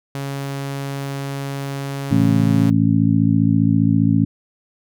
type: tone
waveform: sawtooth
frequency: 138.59 Hz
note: C#3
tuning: in tune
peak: -20 dBFS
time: 0.15-2.7 s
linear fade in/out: 0 ms
type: harmonic tone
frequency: 55 Hz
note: A1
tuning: in tune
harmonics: 2 / 3 / 4 / 5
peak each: -18 / -18 / -18 / -18 dBFS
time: 2.11-4.25 s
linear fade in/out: 5 ms
effects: none